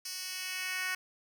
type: tone with high-pass filter sweep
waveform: 10% pulse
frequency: 370 Hz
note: F#4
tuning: in tune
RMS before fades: -37 dBFS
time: 0.05-0.95 s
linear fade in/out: 5 ms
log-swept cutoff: 4700 to 1700 Hz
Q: 1.5
effects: none